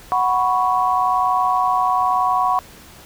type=chord; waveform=sine; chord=F# suspended fourth; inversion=none; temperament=equal; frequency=740 / 987.8 / 1108.7 Hz; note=F#5 / B5 / C#6; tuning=0 / 0 / 0 cents; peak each=-19 / -20 / -19 dBFS; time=0.12-2.59 s; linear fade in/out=0 ms; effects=pink hiss -43 dBFS RMS until 3.05 s